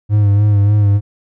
triangle tone with vibrato, 102.8 Hz, G#2, 17 cents flat, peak -6 dBFS, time 0.09-1.01 s, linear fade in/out 50 ms, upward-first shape sine, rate 3.4 Hz, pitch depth 40 cents each way, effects none

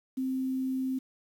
sine tone with quantisation, 261.6 Hz, C4, in tune, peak -28 dBFS, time 0.17-0.99 s, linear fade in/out 10 ms, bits 9, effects none

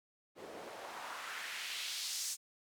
white noise with band-pass filter sweep, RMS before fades -43 dBFS, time 0.35-2.37 s, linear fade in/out 50 ms, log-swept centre 350 to 7200 Hz, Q 1.5, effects none

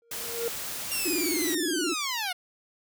triangle tone with exponential growth, 466.2 Hz, A#4, in tune, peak -23 dBFS, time 0.02-0.48 s, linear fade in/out 1 ms, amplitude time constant 100 ms
white noise, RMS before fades -35 dBFS, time 0.11-1.55 s, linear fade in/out 5 ms
10% pulse linear sweep, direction down, 2809 to 698.5 Hz, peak -20 dBFS, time 0.91-2.33 s, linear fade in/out 10 ms
sine tone with vibrato, 329.6 Hz, E4, in tune, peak -27 dBFS, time 1.05-1.94 s, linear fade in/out 10 ms, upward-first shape square, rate 19 Hz, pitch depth 150 cents each way
effects none

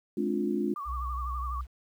sine chord, D half-diminished seventh, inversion second, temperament just, 211.4 / 264.3 / 293.7 / 352.4 Hz, Ab3 / C4 / D4 / F4, +31 / +18 / 0 / +16 cents, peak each -31 / -35 / -32 / -31 dBFS, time 0.17-0.74 s, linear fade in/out 5 ms
sine tone with vibrato, 1155 Hz, D6, 29 cents flat, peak -34 dBFS, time 0.76-1.61 s, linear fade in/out 2 ms, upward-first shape sine, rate 12 Hz, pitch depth 81 cents each way
sine tone, 62.7 Hz, B1, 27 cents sharp, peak -32 dBFS, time 0.85-1.67 s, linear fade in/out 50 ms
effects 10-bit

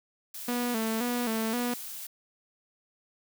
blue noise, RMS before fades -40 dBFS, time 0.34-2.07 s, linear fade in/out 5 ms
sawtooth tone with vibrato, 232.7 Hz, A#3, 3 cents flat, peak -24 dBFS, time 0.48-1.74 s, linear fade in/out 5 ms, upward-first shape square, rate 1.9 Hz, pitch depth 77 cents each way
effects none

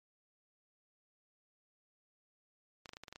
clicks, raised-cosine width 0.2 ms, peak -30 dBFS, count 8, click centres 2.858 / 2.892 / 2.934 / 2.969 / 3.036 / 3.082 / 3.126 / 3.159 s, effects MP3 64 kbps

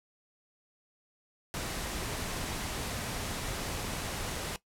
pink noise, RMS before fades -36 dBFS, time 1.54-4.56 s, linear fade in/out 0 ms, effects noise-tail reverb RT60 0.1 s tail -17 dB re dry + low-pass 12000 Hz 12 dB/octave

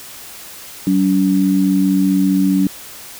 sine tone pair together, 190 / 285.2 Hz, F#3 / C#4, +46 / +49 cents, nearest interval perfect fifth, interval 703 cents, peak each -14 dBFS, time 0.87-2.67 s, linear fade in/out 2 ms, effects white hiss -35 dBFS RMS until 3.19 s

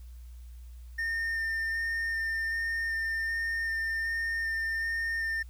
triangle tone with vibrato, 1815 Hz, A#6, 47 cents flat, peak -27 dBFS, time 0.98-5.43 s, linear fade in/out 10 ms, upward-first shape square, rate 1.3 Hz, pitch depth 9 cents each way, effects added 60 Hz sine -43 dBFS peak until 5.49 s + white hiss -65 dBFS RMS until 5.49 s

